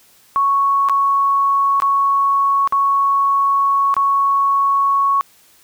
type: tone with dropouts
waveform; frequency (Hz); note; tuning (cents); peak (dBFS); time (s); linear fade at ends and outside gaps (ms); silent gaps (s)
sine; 1108.7; C#6; 0; -12; 0.36-5.21; 0; 0.887-0.896 / 1.801-1.821 / 2.675-2.724 / 3.941-3.966
effects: white hiss -51 dBFS RMS until 5.63 s